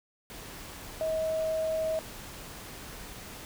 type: tone in noise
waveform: sine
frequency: 637 Hz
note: D#5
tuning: 41 cents sharp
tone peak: -27 dBFS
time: 1.01-1.99 s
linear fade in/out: 0 ms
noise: pink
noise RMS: -44 dBFS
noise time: 0.3-3.45 s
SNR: +14 dB
effects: none